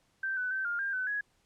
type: tone with pitch steps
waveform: sine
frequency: 1561 / 1498 / 1547 / 1410 / 1600 / 1512 / 1670 Hz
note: G6 / F#6 / G6 / F6 / G6 / F#6 / G#6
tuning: -8 / +21 / -23 / +16 / +35 / +37 / +9 cents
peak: -30 dBFS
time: 0.23-1.21 s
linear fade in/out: 5 ms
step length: 140 ms
effects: pink hiss -71 dBFS RMS until 1.45 s + low-pass 10000 Hz 12 dB/octave